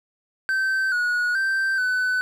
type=tone with pitch steps; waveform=triangle; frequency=1548 / 1457 / 1563 / 1504 Hz; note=G6 / F#6 / G6 / F#6; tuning=-22 / -27 / -6 / +28 cents; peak=-18 dBFS; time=0.49-2.21 s; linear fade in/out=0 ms; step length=430 ms; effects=none